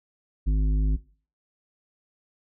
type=harmonic tone; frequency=51.91 Hz; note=G#1; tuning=in tune; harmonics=1 / 3 / 5 / 7; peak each=-19 / -32 / -36 / -47 dBFS; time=0.46-0.97 s; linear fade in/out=20 ms; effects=noise-tail reverb RT60 0.4 s tail -19 dB re dry